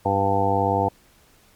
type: harmonic tone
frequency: 98.6 Hz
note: G2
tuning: 11 cents sharp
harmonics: 1 / 2 / 3 / 4 / 5 / 7 / 8 / 9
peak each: -26 / -30 / -29 / -30 / -25 / -25 / -25 / -24 dBFS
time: 0.05-0.89 s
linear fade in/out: 10 ms
effects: pink hiss -56 dBFS RMS until 1.55 s + MP3 96 kbps